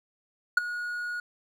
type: tone with ADSR envelope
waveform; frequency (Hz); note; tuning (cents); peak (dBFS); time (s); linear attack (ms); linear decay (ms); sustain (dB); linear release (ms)
triangle; 1448; F#6; -38; -12; 0.57-1.2; 5; 14; -17; 3
effects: none